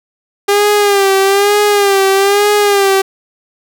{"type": "tone with vibrato", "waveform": "sawtooth", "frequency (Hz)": 400.9, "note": "G4", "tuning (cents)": 39, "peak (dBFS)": -4, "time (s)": [0.48, 3.02], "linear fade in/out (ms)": 10, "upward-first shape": "sine", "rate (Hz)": 1.1, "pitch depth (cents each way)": 62, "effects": []}